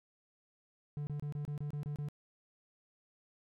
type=tone bursts; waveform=triangle; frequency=146.7 Hz; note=D3; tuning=2 cents flat; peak=-34 dBFS; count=9; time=0.97-2.086 s; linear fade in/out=0 ms; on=100 ms; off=27 ms; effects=none